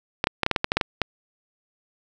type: clicks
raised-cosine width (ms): 0.3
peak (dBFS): -4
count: 11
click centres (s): 0.241 / 0.271 / 0.433 / 0.464 / 0.513 / 0.562 / 0.644 / 0.719 / 0.77 / 0.812 / 1.017
effects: none